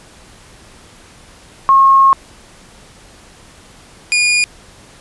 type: tone pair in turn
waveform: sine / sawtooth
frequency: 1083 / 2437 Hz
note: C#6 / D#7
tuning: -41 / -37 cents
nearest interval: octave + major second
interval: 1404 cents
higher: second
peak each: -5 / -7 dBFS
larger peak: first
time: 1.69-2.13 / 4.12-4.44 s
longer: first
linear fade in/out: 0 ms
effects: pink hiss -42 dBFS RMS until 5 s + resampled to 24000 Hz

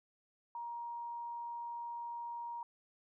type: tone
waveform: sine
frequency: 943 Hz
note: A#5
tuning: 20 cents sharp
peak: -40 dBFS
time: 0.55-2.63 s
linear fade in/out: 2 ms
effects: none

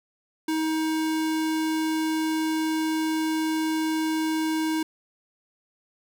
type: tone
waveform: square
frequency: 316.4 Hz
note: D#4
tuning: 29 cents sharp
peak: -24 dBFS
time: 0.48-4.83 s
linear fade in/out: 5 ms
effects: none

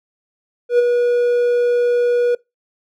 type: tone with ADSR envelope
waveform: triangle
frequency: 483.7 Hz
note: B4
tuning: 36 cents flat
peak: -6 dBFS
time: 0.69-2.35 s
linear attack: 100 ms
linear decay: 16 ms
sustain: -5 dB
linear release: 5 ms
effects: noise-tail reverb RT60 0.2 s tail -23 dB re dry

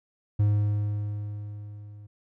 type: tone with level ramp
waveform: triangle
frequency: 103.83 Hz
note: G#2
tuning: in tune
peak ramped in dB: -16 to -41 dBFS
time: 0.39-2.07 s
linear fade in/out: 10 ms
effects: none

